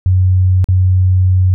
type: tone with dropouts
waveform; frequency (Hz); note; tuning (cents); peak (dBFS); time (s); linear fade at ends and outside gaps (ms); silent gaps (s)
sine; 92.5; F#2; 0; -7; 0.06-1.54; 0; 0.643-0.687
effects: none